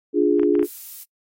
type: chord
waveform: sine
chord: D diminished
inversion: none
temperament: equal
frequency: 293.7 / 349.2 / 415.3 Hz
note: D4 / F4 / Ab4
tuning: 0 / 0 / 0 cents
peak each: -19 dBFS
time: 0.13-0.67 s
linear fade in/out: 50 ms
type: clicks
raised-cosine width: 0.5 ms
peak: -20 dBFS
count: 5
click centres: 0.396 / 0.432 / 0.553 / 0.594 / 0.628 s
type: noise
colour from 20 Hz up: violet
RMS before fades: -36 dBFS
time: 0.64-1.04 s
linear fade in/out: 10 ms
effects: noise-tail reverb RT60 0.1 s tail -25 dB re dry + AAC 48 kbps